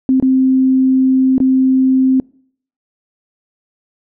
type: tone with dropouts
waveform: sine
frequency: 261.6 Hz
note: C4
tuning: in tune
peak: -8 dBFS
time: 0.09-2.2 s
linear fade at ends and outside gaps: 1 ms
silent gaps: 0.2-0.225 / 1.381-1.402 s
effects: noise-tail reverb RT60 0.6 s tail -26 dB re dry